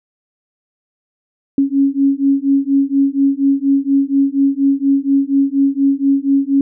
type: beating tone pair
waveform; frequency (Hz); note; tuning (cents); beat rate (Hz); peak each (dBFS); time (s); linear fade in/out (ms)
sine; 273.9 / 278.1; C#4 / C#4; -21 / +6; 4.2; -14; 1.58-6.61; 2
effects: none